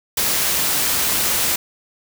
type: noise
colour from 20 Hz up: white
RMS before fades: -19 dBFS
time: 0.17-1.56 s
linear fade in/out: 5 ms
effects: none